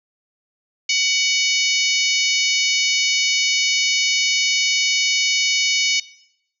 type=harmonic tone with a mistuned harmonic; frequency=740 Hz; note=F#5; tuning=in tune; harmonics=3 / 4 / 5 / 6 / 7 / 8 / 9; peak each=-21 / -23 / -28 / -24 / -24 / -26 / -27 dBFS; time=0.89-6 s; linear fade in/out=5 ms; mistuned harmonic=3; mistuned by=+31 cents; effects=noise-tail reverb RT60 0.8 s tail -20 dB re dry